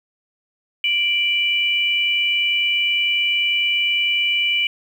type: tone pair together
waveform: sine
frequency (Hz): 2349 / 2960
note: D7 / F#7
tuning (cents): 0 / 0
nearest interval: major third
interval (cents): 400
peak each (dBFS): -19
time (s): 0.84-4.67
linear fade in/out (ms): 2
effects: 8-bit